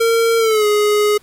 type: tone with pitch glide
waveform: square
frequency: 458.4 to 417.9 Hz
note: A#4 to G#4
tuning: -29 to +11 cents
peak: -12 dBFS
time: 0-1.18 s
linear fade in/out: 10 ms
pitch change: -160 cents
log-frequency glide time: 0.38-0.66 s
effects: pink hiss -50 dBFS RMS until 1.22 s + MP3 64 kbps